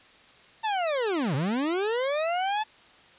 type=linear two-way sweep; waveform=40% pulse; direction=down then up; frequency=905 to 125.4 to 877 Hz; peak=-24 dBFS; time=0.63-2.64 s; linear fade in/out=20 ms; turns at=1.35 s; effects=white hiss -54 dBFS RMS until 3.18 s + resampled to 8000 Hz